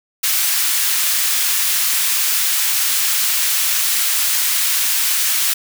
white high-pass noise, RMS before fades -17 dBFS, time 0.23-5.54 s, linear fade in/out 10 ms, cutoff 1500 Hz, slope 12 dB/octave, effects none

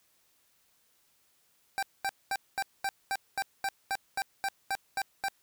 25% pulse tone bursts, 784 Hz, G5, in tune, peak -25 dBFS, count 14, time 1.78-5.284 s, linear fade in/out 0 ms, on 46 ms, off 220 ms, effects white hiss -69 dBFS RMS until 5.42 s

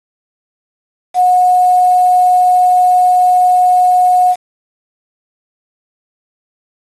sine tone with quantisation, 727 Hz, F#5, 31 cents flat, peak -6 dBFS, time 1.14-4.36 s, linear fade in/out 50 ms, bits 5, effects AAC 32 kbps

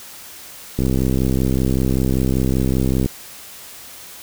click train, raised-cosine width 3 ms, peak -6 dBFS, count 149, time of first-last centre 0.79-3.06 s, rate 65.2 Hz, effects white hiss -38 dBFS RMS until 4.22 s

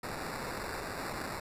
white noise with sample-and-hold, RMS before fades -39 dBFS, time 0.03-1.4 s, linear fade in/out 5 ms, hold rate 3150 Hz, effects resampled to 32000 Hz

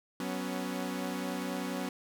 sawtooth chord, F# suspended fourth, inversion none, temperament equal with one note detuned, 186.18 / 246.9 / 277.2 Hz, F#3 / B3 / C#4, +11 / 0 / 0 cents, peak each -34 dBFS, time 0.2-1.89 s, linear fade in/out 2 ms, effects none

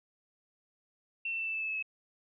sine tone with pitch steps, 2700 / 2683 / 2666 / 2649 / 2632 / 2616 / 2599 / 2583 Hz, E7 / E7 / E7 / E7 / E7 / E7 / E7 / E7, +41 / +30 / +19 / +8 / -3 / -14 / -25 / -36 cents, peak -32 dBFS, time 1.25-1.826 s, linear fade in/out 5 ms, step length 72 ms, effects none

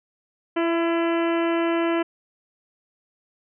harmonic tone with a mistuned harmonic, 335.9 Hz, E4, 33 cents sharp, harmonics 1 / 2 / 3 / 4 / 5 / 6 / 7 / 8 / 9, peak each -21 / -27 / -31 / -33 / -35 / -37 / -38 / -39 / -40 dBFS, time 0.56-2.03 s, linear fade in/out 10 ms, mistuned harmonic 2, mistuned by -16 cents, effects none

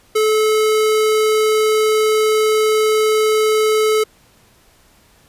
square tone, 432.5 Hz, A4, 30 cents flat, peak -13 dBFS, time 0.15-4.04 s, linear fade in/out 10 ms, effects pink hiss -52 dBFS RMS until 5.28 s + resampled to 32000 Hz

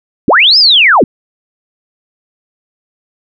sine linear two-way sweep, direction up then down, 154.3 to 5274 to 154.3 Hz, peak -3 dBFS, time 0.28-1.04 s, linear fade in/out 2 ms, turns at 0.58 s, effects none

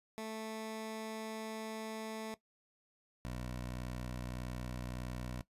15% pulse tone pair in turn, 220 / 61.66 Hz, A3 / B1, 0 / -2 cents, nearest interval octave + minor seventh, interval 2202 cents, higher first, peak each -34 / -34 dBFS, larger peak neither, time 0.18-2.34 / 3.25-5.41 s, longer neither, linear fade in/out 0 ms, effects noise-tail reverb RT60 0.1 s tail -17 dB re dry + resampled to 32000 Hz

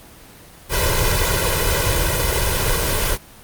pink noise with comb filter, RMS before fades -18 dBFS, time 0.69-3.18 s, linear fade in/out 50 ms, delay 2 ms, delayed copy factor +0.85, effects pink hiss -43 dBFS RMS until 3.43 s + Opus 24 kbps

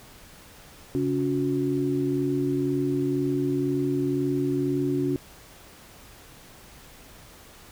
sine tone cluster, 137.5 / 281.7 / 363.7 Hz, C#3 / C#4 / F#4, -14 / +28 / -30 cents, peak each -30 / -25 / -27 dBFS, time 0.95-5.16 s, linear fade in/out 0 ms, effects pink hiss -49 dBFS RMS until 7.71 s

